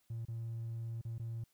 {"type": "tone with dropouts", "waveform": "triangle", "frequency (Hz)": 114.7, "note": "A#2", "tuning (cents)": -28, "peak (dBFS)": -35, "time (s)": [0.1, 1.44], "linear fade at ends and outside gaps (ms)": 5, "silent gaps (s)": [[0.252, 0.283], [1.014, 1.05], [1.182, 1.196]], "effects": ["tanh soft clip ceiling -34 dBFS", "white hiss -75 dBFS RMS until 1.53 s"]}